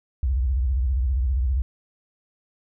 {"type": "tone with vibrato", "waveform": "sine", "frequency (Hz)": 64.1, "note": "C2", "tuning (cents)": -35, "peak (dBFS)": -19, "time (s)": [0.23, 1.62], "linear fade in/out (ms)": 0, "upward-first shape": "sine", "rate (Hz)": 15, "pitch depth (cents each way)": 220, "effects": []}